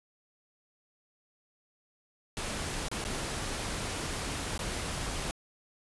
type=noise with dropouts; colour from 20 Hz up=pink; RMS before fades=-35 dBFS; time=2.37-5.31 s; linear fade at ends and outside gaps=0 ms; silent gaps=2.884-2.915 / 3.041-3.05 / 4.577-4.592 s; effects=resampled to 24000 Hz